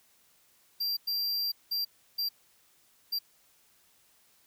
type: tone bursts at uneven times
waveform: square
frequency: 4725 Hz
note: D8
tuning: 10 cents sharp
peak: -29 dBFS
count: 5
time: 0.8-0.97 / 1.07-1.52 / 1.71-1.85 / 2.18-2.29 / 3.12-3.19 s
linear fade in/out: 10 ms
effects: white hiss -65 dBFS RMS until 4.46 s